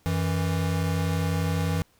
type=tone pair together; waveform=square; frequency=91.71 / 163.4 Hz; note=F#2 / E3; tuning=-15 / -15 cents; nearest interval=minor seventh; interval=1000 cents; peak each=-27 dBFS; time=0.06-1.82 s; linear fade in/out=0 ms; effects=pink hiss -63 dBFS RMS until 1.99 s